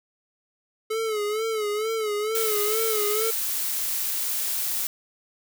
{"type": "tone with vibrato", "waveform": "square", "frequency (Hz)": 431.2, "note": "A4", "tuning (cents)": -35, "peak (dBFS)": -25, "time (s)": [0.9, 3.31], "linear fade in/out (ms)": 10, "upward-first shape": "sine", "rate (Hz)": 2.2, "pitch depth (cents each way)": 75}
{"type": "noise", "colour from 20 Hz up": "blue", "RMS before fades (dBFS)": -27, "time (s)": [2.35, 4.87], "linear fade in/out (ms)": 0}
{"effects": []}